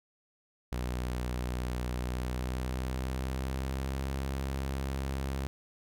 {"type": "tone with pitch glide", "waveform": "sawtooth", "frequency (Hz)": [61.74, 67.33], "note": ["B1", "C#2"], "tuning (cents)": [0, -50], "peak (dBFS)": -28, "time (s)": [0.72, 5.47], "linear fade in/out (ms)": 0, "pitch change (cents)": 150, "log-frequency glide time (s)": [2.01, 4.06], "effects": []}